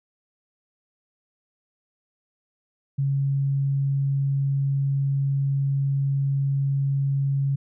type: tone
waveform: sine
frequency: 138.2 Hz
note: C#3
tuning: 5 cents flat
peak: -20 dBFS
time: 2.98-7.56 s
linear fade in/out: 10 ms
effects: none